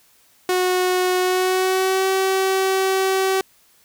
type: tone with pitch glide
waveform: sawtooth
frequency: 365.8 to 382 Hz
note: F#4 to G4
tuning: -20 to -45 cents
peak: -13 dBFS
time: 0.49-3.41 s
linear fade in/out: 2 ms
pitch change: +75 cents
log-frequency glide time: 1.19-2.07 s
effects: white hiss -56 dBFS RMS until 3.84 s